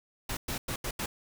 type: noise bursts at uneven times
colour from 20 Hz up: pink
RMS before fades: -34 dBFS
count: 5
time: 0.29-0.37 / 0.48-0.58 / 0.68-0.76 / 0.84-0.91 / 0.99-1.06 s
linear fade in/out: 5 ms
effects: none